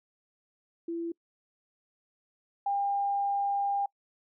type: tone pair in turn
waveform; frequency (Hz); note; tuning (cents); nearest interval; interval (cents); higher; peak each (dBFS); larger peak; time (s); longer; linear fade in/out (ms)
sine; 336.1 / 801.3; E4 / G5; +34 / +38; octave + minor third; 1504; second; -31 / -26; second; 0.88-1.12 / 2.66-3.86; second; 5
effects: noise-tail reverb RT60 0.1 s tail -26 dB re dry